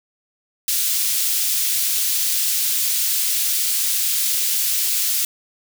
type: high-pass noise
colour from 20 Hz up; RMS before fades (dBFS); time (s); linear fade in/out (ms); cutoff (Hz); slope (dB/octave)
white; -20; 0.68-5.25; 2; 3300; 12
effects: none